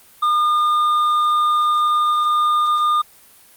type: tone with hard clipping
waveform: sine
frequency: 1213 Hz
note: D#6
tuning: 44 cents flat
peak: -15 dBFS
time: 0.22-3.02 s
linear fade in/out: 10 ms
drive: 4 dB
effects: white hiss -48 dBFS RMS until 3.56 s + Opus 32 kbps